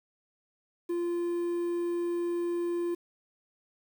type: tone with quantisation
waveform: triangle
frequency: 346 Hz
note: F4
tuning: 16 cents flat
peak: -26 dBFS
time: 0.89-2.95 s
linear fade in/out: 10 ms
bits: 9
effects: none